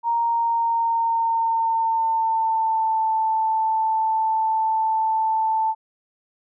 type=tone with pitch glide; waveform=sine; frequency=932.3 to 883 Hz; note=A#5 to A5; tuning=0 to +6 cents; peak=-18 dBFS; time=0.03-5.75 s; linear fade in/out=50 ms; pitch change=-94 cents; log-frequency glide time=0.19-3.09 s; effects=none